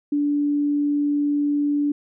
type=tone; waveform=sine; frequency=290.5 Hz; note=D4; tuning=19 cents flat; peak=-18 dBFS; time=0.12-1.92 s; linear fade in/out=5 ms; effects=none